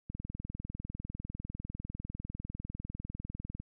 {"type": "click train", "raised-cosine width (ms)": 5, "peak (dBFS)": -28, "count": 71, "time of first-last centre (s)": [0.1, 3.6], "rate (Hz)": 20, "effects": []}